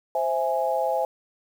sine chord, C augmented, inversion none, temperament equal, 523.3 / 659.3 / 830.6 Hz, C5 / E5 / G#5, 0 / 0 / 0 cents, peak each -26 dBFS, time 0.15-1.05 s, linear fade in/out 2 ms, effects 8-bit

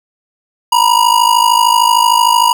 square ring-modulated tone, 960 Hz, B5, 49 cents flat, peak -5 dBFS, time 0.72-2.53 s, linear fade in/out 2 ms, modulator 26.6 Hz, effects none

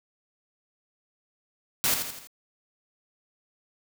white noise with echo, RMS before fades -24 dBFS, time 1.84-1.94 s, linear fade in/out 0 ms, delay 83 ms, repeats 4, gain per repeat -6 dB, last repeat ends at 2.272 s, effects none

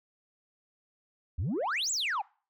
sine exponential two-way sweep, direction up then down, 68.6 to 7970 to 736 Hz, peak -26 dBFS, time 1.38-2.22 s, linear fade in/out 10 ms, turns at 1.91 s, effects noise-tail reverb RT60 0.4 s tail -26 dB re dry + tanh soft clip ceiling -27 dBFS

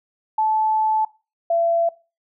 sine tone pair in turn, 870 / 674.9 Hz, A5 / E5, -20 / +41 cents, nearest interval major third, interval 439 cents, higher first, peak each -16 dBFS, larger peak neither, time 0.38-1.05 / 1.5-1.89 s, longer first, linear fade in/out 5 ms, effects noise-tail reverb RT60 0.3 s tail -20 dB re dry

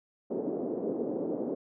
pink band-pass noise, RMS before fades -33 dBFS, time 0.3-1.55 s, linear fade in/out 10 ms, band 250 to 500 Hz, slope 24 dB/octave, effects none

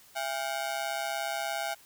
sawtooth ring-modulated tone, 740 Hz, F#5, in tune, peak -24 dBFS, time 0.15-1.75 s, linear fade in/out 20 ms, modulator 68.5 Hz, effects white hiss -57 dBFS RMS until 1.85 s

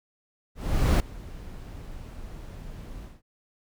brown noise with ADSR envelope, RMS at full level -17 dBFS, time 0.55-3.22 s, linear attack 450 ms, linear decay 3 ms, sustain -23 dB, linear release 190 ms, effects none

